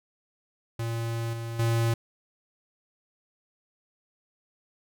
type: tone with level steps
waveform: square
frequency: 115.4 Hz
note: A#2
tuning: 17 cents flat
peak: -29 / -33 / -23 dBFS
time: 0.79-1.94 s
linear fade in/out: 5 ms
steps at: 1.33 / 1.59 s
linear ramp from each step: 5 ms
effects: none